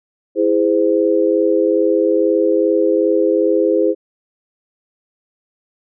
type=chord; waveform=sine; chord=E augmented; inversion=none; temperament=just; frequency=329.6 / 412 / 515 Hz; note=E4 / G#4 / B#4; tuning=0 / -14 / -28 cents; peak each=-16 dBFS; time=0.35-3.95 s; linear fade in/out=50 ms; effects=none